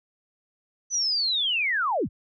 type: linear sweep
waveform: sine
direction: down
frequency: 6070 to 31.48 Hz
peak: -22 dBFS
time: 0.9-2.09 s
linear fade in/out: 50 ms
effects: none